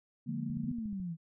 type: chord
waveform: sine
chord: Bb dominant seventh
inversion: first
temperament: just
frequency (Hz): 145.68 / 174.81 / 209.8 / 233.1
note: D3 / F3 / Ab3 / Bb3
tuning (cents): -14 / +2 / +18 / 0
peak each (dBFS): -39 / -41 / -42 / -37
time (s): 0.26-0.73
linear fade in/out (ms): 20
type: click train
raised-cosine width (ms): 5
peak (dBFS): -36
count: 8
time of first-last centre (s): 0.5-1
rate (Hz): 14
type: exponential sweep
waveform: sine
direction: down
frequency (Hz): 261.6 to 159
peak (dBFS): -35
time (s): 0.65-1.17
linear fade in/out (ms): 50
effects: none